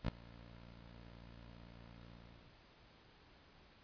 15% pulse tone with ADSR envelope, 58 Hz, A#1, 8 cents flat, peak -26 dBFS, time 0.03-2.67 s, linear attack 52 ms, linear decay 6 ms, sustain -23 dB, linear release 550 ms, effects pink hiss -64 dBFS RMS until 3.83 s + resampled to 11025 Hz

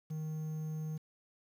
triangle tone with quantisation, 155.9 Hz, D#3, 4 cents sharp, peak -34 dBFS, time 0.1-0.98 s, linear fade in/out 10 ms, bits 10, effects none

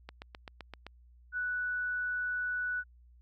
click train, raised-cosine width 0.3 ms, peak -27 dBFS, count 7, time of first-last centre 0.09-0.866 s, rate 7.73 Hz
sine tone, 1480 Hz, F#6, in tune, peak -31 dBFS, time 1.32-2.84 s, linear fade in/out 50 ms
effects added 60 Hz sine -56 dBFS peak until 3.21 s

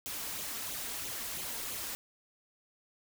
white noise with flanger, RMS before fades -39 dBFS, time 0.06-1.95 s, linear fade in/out 0 ms, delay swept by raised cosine 0.28 to 4.38 ms, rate 3 Hz, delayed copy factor +0.55, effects none

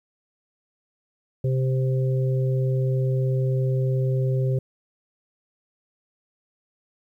harmonic tone, 130.81 Hz, C3, in tune, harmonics 1 / 3 / 4, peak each -20 / -30 / -32 dBFS, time 1.44-4.59 s, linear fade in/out 5 ms, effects 10-bit

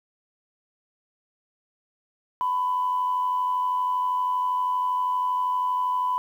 sine tone with amplitude modulation, 1000 Hz, B5, 21 cents sharp, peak -19 dBFS, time 2.41-6.18 s, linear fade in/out 0 ms, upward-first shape sine, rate 92.6 Hz, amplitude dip 45%, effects tanh soft clip ceiling -16 dBFS + 9-bit

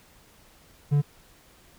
triangle tone, 144.9 Hz, D3, 23 cents flat, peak -16 dBFS, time 0.91-1.02 s, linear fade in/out 20 ms, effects pink hiss -56 dBFS RMS until 1.78 s

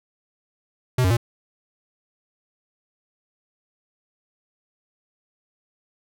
square tone with pitch steps, 126.8 / 92.1 / 117.7 Hz, B2 / F#2 / A#2, +46 / -7 / +17 cents, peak -17 dBFS, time 0.98-1.169 s, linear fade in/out 5 ms, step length 63 ms, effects none

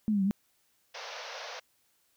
sine exponential two-way sweep, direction down then up, 221 to 188.4 to 211.7 Hz, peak -24 dBFS, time 0.08-0.31 s, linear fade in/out 0 ms, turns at 0.24 s
pink band-pass noise, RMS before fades -42 dBFS, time 0.94-1.6 s, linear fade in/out 10 ms, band 470 to 6100 Hz, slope 96 dB/octave
effects white hiss -71 dBFS RMS until 2.16 s

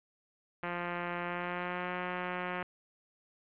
5% pulse tone with pitch glide, 174.61 to 179.93 Hz, F3 to F#3, 0 to -48 cents, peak -23 dBFS, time 0.63-2.63 s, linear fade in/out 2 ms, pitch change +52 cents, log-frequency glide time 1.21-1.9 s, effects resampled to 8000 Hz + 9-bit

